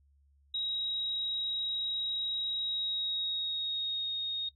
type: tone with pitch glide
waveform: sine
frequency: 3817 to 3726 Hz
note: A#7 to A#7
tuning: +40 to -2 cents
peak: -31 dBFS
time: 0.54-4.49 s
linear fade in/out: 5 ms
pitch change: -42 cents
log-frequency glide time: 2.59-4.11 s
effects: noise-tail reverb RT60 0.1 s tail -21 dB re dry + added 70 Hz sine -63 dBFS peak until 4.55 s